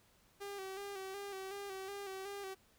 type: tone with vibrato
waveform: sawtooth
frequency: 392 Hz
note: G4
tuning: in tune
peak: -39 dBFS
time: 0.4-2.55 s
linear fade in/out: 20 ms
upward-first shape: square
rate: 2.7 Hz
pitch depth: 42 cents each way
effects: pink hiss -69 dBFS RMS until 2.78 s